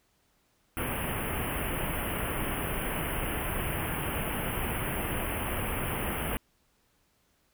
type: band-stop noise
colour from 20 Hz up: pink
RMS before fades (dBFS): -32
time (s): 0.77-6.37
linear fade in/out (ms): 0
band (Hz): 3100 to 9400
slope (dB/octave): 96
effects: pink hiss -70 dBFS RMS until 7.53 s